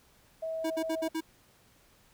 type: tone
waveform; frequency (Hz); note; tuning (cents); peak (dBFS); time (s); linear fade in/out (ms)
sine; 646; E5; -35; -32; 0.42-1.09; 10
type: tone bursts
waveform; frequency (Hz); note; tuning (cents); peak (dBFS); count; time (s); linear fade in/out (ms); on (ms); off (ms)
square; 321.3; E4; -44; -31; 5; 0.64-1.208; 10; 64; 62
effects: pink hiss -63 dBFS RMS until 2.13 s